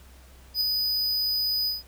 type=tone with ADSR envelope; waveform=square; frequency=4978 Hz; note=D#8; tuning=in tune; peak=-21 dBFS; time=0.54-1.83 s; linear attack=69 ms; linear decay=5 ms; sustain=-3 dB; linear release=160 ms; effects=added 64 Hz sine -49 dBFS peak until 1.87 s + pink hiss -55 dBFS RMS until 1.87 s